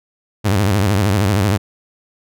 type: tone with vibrato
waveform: sawtooth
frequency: 100 Hz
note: G2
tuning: 35 cents sharp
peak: -9 dBFS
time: 0.44-1.58 s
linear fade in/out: 20 ms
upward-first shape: sine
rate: 13 Hz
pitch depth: 140 cents each way
effects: none